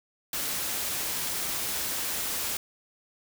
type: noise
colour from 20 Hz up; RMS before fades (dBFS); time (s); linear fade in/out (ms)
white; -31; 0.33-2.57; 2
effects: none